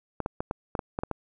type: clicks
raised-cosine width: 1 ms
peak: -15 dBFS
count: 9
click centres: 0.203 / 0.261 / 0.405 / 0.511 / 0.752 / 0.792 / 0.989 / 1.035 / 1.113 s
effects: none